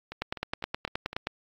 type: two click trains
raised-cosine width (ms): 0.3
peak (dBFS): -13 / -22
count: 11 / 5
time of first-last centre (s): 0.22-1.27 / 0.12-1.13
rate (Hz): 9.52 / 3.96
effects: AAC 64 kbps